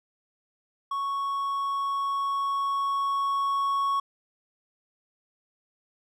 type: tone with level ramp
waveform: triangle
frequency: 1108.7 Hz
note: C#6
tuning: in tune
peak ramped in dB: -25 to -21 dBFS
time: 0.91-4 s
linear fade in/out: 5 ms
effects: none